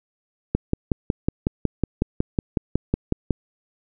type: click train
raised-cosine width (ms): 3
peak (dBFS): -6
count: 16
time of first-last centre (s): 0.55-3.307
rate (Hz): 5.44
effects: none